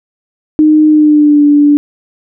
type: tone with pitch glide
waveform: sine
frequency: 307 to 291.6 Hz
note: D#4 to D4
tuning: -23 to -12 cents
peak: -3 dBFS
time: 0.59-1.77 s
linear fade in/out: 0 ms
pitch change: -89 cents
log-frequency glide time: 0.88-1.44 s
effects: none